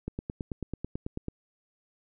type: click train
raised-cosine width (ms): 3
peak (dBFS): -20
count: 12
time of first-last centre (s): 0.08-1.284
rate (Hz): 9.14
effects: none